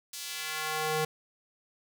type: tone with high-pass filter sweep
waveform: square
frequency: 155.56 Hz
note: D#3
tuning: in tune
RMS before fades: -33 dBFS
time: 0.13-1.05 s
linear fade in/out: 5 ms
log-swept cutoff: 5200 to 330 Hz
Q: 0.87
effects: none